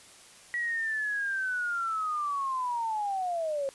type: linear sweep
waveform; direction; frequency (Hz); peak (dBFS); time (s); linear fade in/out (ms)
sine; down; 1934 to 535; -28; 0.54-3.69; 0
effects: white hiss -53 dBFS RMS until 3.74 s + resampled to 24000 Hz